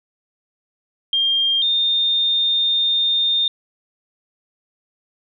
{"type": "tone pair in turn", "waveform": "sine", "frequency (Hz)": [3203, 3640], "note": ["G7", "A#7"], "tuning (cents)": [37, -42], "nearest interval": "major second", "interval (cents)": 221, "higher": "second", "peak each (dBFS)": -15, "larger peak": "neither", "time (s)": [[1.13, 1.62], [1.62, 3.48]], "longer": "second", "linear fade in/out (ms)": 2, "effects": []}